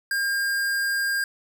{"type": "tone", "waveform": "square", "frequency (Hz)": 1608, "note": "G6", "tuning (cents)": 44, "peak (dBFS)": -23, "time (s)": [0.11, 1.24], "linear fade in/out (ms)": 2, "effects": []}